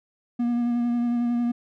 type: tone with vibrato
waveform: triangle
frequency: 239 Hz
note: A#3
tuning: 43 cents sharp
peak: -19 dBFS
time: 0.39-1.52 s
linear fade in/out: 10 ms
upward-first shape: sine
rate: 11 Hz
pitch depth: 18 cents each way
effects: none